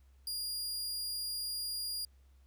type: tone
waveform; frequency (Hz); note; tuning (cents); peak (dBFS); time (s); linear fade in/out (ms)
sawtooth; 4833; D8; +49; -33; 0.27-2.05; 2
effects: added 66 Hz sine -59 dBFS peak until 2.46 s + pink hiss -75 dBFS RMS until 2.46 s